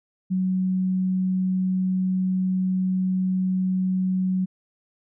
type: tone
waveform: sine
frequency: 186.1 Hz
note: F#3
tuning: 10 cents sharp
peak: -20 dBFS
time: 0.3-4.46 s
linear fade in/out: 20 ms
effects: none